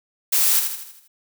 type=noise with echo; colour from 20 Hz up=blue; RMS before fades=-18 dBFS; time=0.32-0.6 s; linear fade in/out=10 ms; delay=80 ms; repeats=6; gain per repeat=-6 dB; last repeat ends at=1.08 s; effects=none